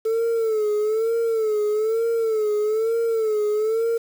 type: tone with vibrato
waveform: sine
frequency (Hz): 440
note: A4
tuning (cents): 0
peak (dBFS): -16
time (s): 0.05-3.98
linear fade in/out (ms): 10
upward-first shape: sine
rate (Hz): 1.1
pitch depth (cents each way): 84
effects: tanh soft clip ceiling -18 dBFS + 7-bit